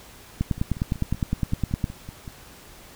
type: two click trains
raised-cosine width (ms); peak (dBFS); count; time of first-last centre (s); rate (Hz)
5; -23 / -10; 10 / 15; 0.58-2.278 / 0.41-1.841; 5.3 / 9.78
effects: pink hiss -47 dBFS RMS until 2.95 s